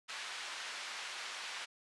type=band-pass noise; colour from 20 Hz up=pink; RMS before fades=-44 dBFS; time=0.08-1.66 s; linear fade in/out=20 ms; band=1300 to 5200 Hz; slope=12 dB/octave; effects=resampled to 24000 Hz